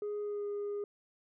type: tone with pitch glide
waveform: sine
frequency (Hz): 415.3 to 409.3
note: G#4 to G#4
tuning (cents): 0 to -25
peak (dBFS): -32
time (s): 0.02-0.84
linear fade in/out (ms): 2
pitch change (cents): -25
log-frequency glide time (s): 0.21-0.46
effects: tanh soft clip ceiling -33 dBFS